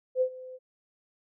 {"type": "tone with ADSR envelope", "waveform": "sine", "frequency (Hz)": 512, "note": "C5", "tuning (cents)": -38, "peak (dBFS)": -20, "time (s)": [0.15, 0.59], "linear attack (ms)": 61, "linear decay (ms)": 79, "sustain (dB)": -20, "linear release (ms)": 38, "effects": []}